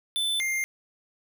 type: tone pair in turn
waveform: square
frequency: 3520 / 2109 Hz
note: A7 / C7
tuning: 0 / +13 cents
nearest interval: major sixth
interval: 887 cents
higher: first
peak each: -25 / -26 dBFS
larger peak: first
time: 0.16-0.4 / 0.4-0.64 s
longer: neither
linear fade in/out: 0 ms
effects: none